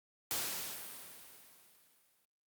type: noise with exponential decay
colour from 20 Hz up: white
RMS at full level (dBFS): -35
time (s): 0.31-2.25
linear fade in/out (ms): 0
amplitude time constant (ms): 420
effects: high-pass 100 Hz 12 dB/octave + Opus 48 kbps